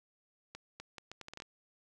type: accelerating click train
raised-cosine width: 0.2 ms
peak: -28 dBFS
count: 10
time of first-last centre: 0.55-1.421 s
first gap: 250 ms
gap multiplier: 0.73
effects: none